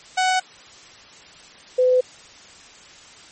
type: tone pair in turn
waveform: sawtooth / sine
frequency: 745 / 506.3 Hz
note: F#5 / B4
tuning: +12 / +43 cents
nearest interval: perfect fifth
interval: 669 cents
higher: first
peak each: -13 dBFS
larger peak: neither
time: 0.17-0.4 / 1.78-2.01 s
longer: neither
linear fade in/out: 10 ms
effects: white hiss -45 dBFS RMS until 3.31 s + MP3 32 kbps